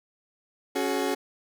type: chord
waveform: 30% pulse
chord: C# suspended fourth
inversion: none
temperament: equal with one note detuned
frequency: 277.2 / 370 / 424.5 Hz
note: C#4 / F#4 / G#4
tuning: 0 / 0 / +38 cents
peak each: -27 dBFS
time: 0.75-1.15 s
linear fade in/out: 10 ms
effects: none